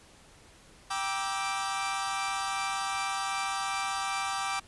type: chord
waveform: sawtooth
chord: E half-diminished seventh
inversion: first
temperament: equal with one note detuned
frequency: 784 / 955.2 / 1174.7 / 1318.5 Hz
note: G5 / Bb5 / D6 / E6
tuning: 0 / +42 / 0 / 0 cents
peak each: -30 / -36 / -30 / -35 dBFS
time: 0.9-4.6 s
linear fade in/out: 10 ms
effects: pink hiss -56 dBFS RMS until 4.67 s + resampled to 24000 Hz